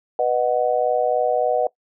sine chord, B major, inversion none, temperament just, 493.9 / 617.4 / 740.8 Hz, B4 / D#5 / F#5, 0 / -14 / +2 cents, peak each -21 dBFS, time 0.19-1.67 s, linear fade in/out 2 ms, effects noise-tail reverb RT60 0.1 s tail -20 dB re dry

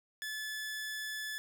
sawtooth tone, 1728 Hz, A6, 32 cents flat, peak -34 dBFS, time 0.22-1.38 s, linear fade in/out 0 ms, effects none

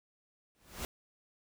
pink noise with exponential growth, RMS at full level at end -36 dBFS, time 0.55-0.85 s, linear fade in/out 0 ms, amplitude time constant 64 ms, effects none

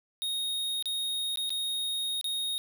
square tone with dropouts, 3729 Hz, A#7, in tune, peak -30 dBFS, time 0.22-2.58 s, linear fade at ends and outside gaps 0 ms, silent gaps 0.825-0.857 / 1.358-1.373 / 1.494-1.504 / 2.212-2.243 s, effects none

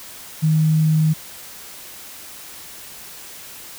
sine tone, 156.8 Hz, D#3, 14 cents sharp, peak -13 dBFS, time 0.42-1.14 s, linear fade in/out 20 ms, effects white hiss -38 dBFS RMS until 3.78 s

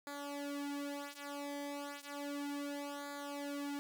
sawtooth tone with flanger, 285.8 Hz, D4, 47 cents flat, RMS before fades -43 dBFS, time 0.07-3.79 s, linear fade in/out 0 ms, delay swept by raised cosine 0.35 to 4.25 ms, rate 0.33 Hz, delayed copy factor -0.9, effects none

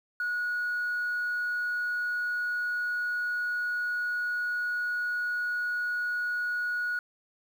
sine tone, 1456 Hz, F#6, 28 cents flat, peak -26 dBFS, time 0.2-6.99 s, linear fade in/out 2 ms, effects tanh soft clip ceiling -25 dBFS + 9-bit

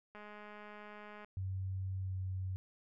click train, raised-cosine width 0.5 ms, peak -37 dBFS, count 230, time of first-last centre 0.15-1.246 s, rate 209 Hz
sine tone with pitch glide, 94.8 to 93.71 Hz, F#2 to F#2, +43 to +23 cents, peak -36 dBFS, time 1.37-2.56 s, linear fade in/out 0 ms, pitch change -20 cents, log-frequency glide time 2-2.15 s
effects none

